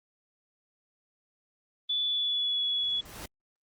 sine tone with pitch glide, 3463 to 3386 Hz, A7 to G#7, -28 to +33 cents, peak -26 dBFS, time 1.89-3.01 s, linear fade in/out 10 ms, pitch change -39 cents, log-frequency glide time 2.03-2.62 s
pink noise with exponential growth, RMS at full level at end -39 dBFS, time 2.47-3.26 s, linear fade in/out 5 ms, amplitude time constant 170 ms
effects Opus 24 kbps

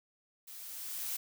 blue noise with level ramp, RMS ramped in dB -49 to -36 dBFS, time 0.47-1.17 s, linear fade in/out 10 ms, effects none

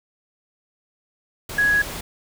sine tone in noise, 1668 Hz, G#6, 7 cents sharp, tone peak -15 dBFS, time 1.58-1.82 s, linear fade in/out 5 ms, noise pink, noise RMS -32 dBFS, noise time 1.49-2.01 s, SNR +14 dB, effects none

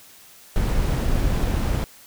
brown noise, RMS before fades -21 dBFS, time 0.56-1.84 s, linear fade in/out 0 ms, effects white hiss -48 dBFS RMS until 2.06 s

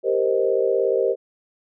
sine chord, C minor seventh, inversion second, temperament equal, 392 / 466.2 / 523.3 / 622.3 Hz, G4 / Bb4 / C5 / Eb5, 0 / 0 / 0 / 0 cents, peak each -22 / -22 / -22 / -27 dBFS, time 0.03-1.16 s, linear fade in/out 50 ms, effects none

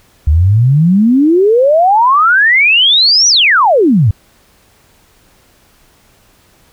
sine exponential two-way sweep, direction up then down, 71.2 to 5980 to 92.1 Hz, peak -5 dBFS, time 0.27-4.11 s, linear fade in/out 5 ms, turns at 3.28 s, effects pink hiss -49 dBFS RMS until 6.72 s

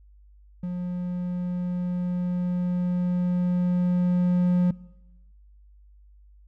triangle tone with level ramp, 178.5 Hz, F3, 38 cents sharp, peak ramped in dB -25 to -15 dBFS, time 0.63-4.71 s, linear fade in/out 5 ms, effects noise-tail reverb RT60 1.0 s tail -21 dB re dry + added 50 Hz sine -50 dBFS peak until 6.47 s

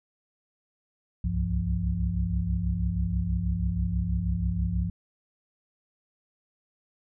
sine tone cluster, 62.1 / 68.3 / 98.4 / 173 Hz, B1 / C#2 / G2 / F3, +10 / -25 / +7 / -16 cents, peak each -30 dBFS, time 1.24-4.9 s, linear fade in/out 5 ms, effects none

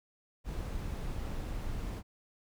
brown noise, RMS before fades -37 dBFS, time 0.44-2.03 s, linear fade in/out 50 ms, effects none

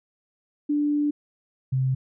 sine tone pair in turn, 293.7 / 131.12 Hz, D4 / C3, 0 / +4 cents, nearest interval octave + major second, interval 1396 cents, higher first, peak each -20 dBFS, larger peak neither, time 0.69-1.11 / 1.72-1.95 s, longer first, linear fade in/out 10 ms, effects none

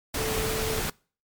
sine tone in noise, 440 Hz, A4, in tune, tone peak -30 dBFS, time 0.18-0.8 s, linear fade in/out 5 ms, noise pink, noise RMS -29 dBFS, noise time 0.14-0.9 s, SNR -4 dB, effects noise-tail reverb RT60 0.4 s tail -25 dB re dry + MP3 96 kbps

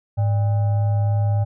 sine tone with frequency modulation, 104.6 Hz, G#2, 13 cents sharp, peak -16 dBFS, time 0.17-1.45 s, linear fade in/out 20 ms, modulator 694 Hz, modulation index 0.29, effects none

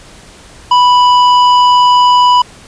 sine tone with hard clipping, 987.8 Hz, B5, in tune, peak -6 dBFS, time 0.71-2.42 s, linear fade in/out 5 ms, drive 9 dB, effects pink hiss -37 dBFS RMS until 2.67 s + resampled to 22050 Hz

